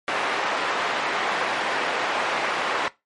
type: band-pass noise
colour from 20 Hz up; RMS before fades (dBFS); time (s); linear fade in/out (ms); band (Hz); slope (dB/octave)
pink; -25; 0.08-2.88; 0; 610 to 2300; 12
effects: noise-tail reverb RT60 0.2 s tail -19 dB re dry + MP3 48 kbps